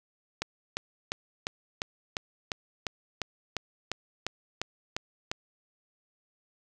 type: click train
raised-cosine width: 0.2 ms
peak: -13 dBFS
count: 15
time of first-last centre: 0.42-5.315 s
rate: 2.86 Hz
effects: none